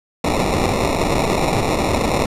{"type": "noise with sample-and-hold", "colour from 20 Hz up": "violet", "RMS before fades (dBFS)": -18, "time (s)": [0.24, 2.26], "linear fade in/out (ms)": 5, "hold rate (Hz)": 1575, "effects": ["low-pass 10000 Hz 12 dB/octave"]}